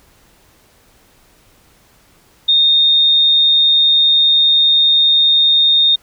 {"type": "tone", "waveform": "sine", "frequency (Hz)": 3675, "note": "A#7", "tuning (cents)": -25, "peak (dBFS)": -8, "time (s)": [2.48, 5.96], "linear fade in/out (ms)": 10, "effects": ["pink hiss -51 dBFS RMS until 6.02 s"]}